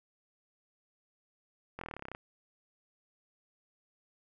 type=slowing click train; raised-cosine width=0.5 ms; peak=-26 dBFS; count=14; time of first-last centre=1.79-2.149 s; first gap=23 ms; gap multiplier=1.03; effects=none